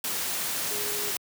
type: tone in noise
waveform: sine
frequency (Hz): 415.3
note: G#4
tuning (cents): 0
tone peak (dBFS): -37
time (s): 0.71-1.11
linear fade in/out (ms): 2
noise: white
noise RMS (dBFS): -30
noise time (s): 0.04-1.17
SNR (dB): -10
effects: high-pass 100 Hz 12 dB/octave